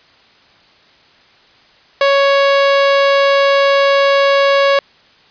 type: tone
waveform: sawtooth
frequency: 556 Hz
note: C#5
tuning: 5 cents sharp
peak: -5 dBFS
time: 2.01-4.79 s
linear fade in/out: 2 ms
effects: white hiss -48 dBFS RMS until 5.3 s + resampled to 11025 Hz